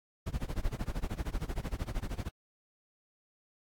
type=noise with tremolo; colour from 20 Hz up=brown; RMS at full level=-32 dBFS; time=0.26-2.29 s; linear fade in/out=10 ms; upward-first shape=sine; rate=13 Hz; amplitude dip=95%; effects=AAC 64 kbps